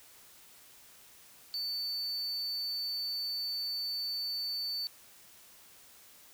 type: tone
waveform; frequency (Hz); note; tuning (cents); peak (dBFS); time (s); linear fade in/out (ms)
triangle; 4500; C#8; +25; -32; 1.54-4.87; 0
effects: white hiss -57 dBFS RMS until 6.33 s